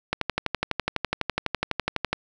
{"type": "click train", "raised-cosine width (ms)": 0.3, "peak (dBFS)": -7, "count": 25, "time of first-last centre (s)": [0.13, 2.13], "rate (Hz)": 12, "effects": []}